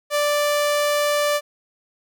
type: tone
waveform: sawtooth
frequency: 587 Hz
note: D5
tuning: 1 cent flat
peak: -14 dBFS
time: 0.1-1.41 s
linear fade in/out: 50 ms
effects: none